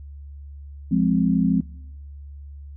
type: chord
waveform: sine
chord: F minor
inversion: none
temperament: equal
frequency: 174.61 / 207.7 / 261.6 Hz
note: F3 / Ab3 / C4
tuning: 0 / 0 / 0 cents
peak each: -20 / -21 / -21 dBFS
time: 0.91-1.61 s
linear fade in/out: 10 ms
effects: noise-tail reverb RT60 0.9 s tail -24 dB re dry + added 71 Hz sine -36 dBFS peak until 2.76 s